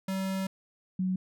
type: tone pair in turn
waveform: square / sine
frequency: 191.3 / 185.85 Hz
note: G3 / F#3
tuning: -42 / +8 cents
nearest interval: minor second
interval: 50 cents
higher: first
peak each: -30 / -26 dBFS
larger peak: second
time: 0.08-0.47 / 0.99-1.16 s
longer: first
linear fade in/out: 5 ms
effects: none